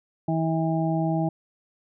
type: harmonic tone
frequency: 161.8 Hz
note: E3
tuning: 32 cents flat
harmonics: 1 / 2 / 4 / 5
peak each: -24 / -27 / -30 / -31 dBFS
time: 0.28-1.29 s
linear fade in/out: 5 ms
effects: none